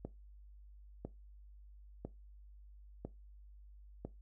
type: click train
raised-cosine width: 2 ms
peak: -28 dBFS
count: 5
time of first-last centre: 0.05-4.05 s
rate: 1 Hz
effects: noise-tail reverb RT60 0.2 s tail -18 dB re dry + added 50 Hz sine -54 dBFS peak until 4.21 s